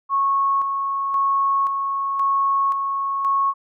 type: tone with tremolo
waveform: sine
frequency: 1100 Hz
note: C#6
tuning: 14 cents flat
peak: -16 dBFS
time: 0.09-3.54 s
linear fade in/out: 50 ms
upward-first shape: square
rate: 0.95 Hz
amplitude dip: 40%
effects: none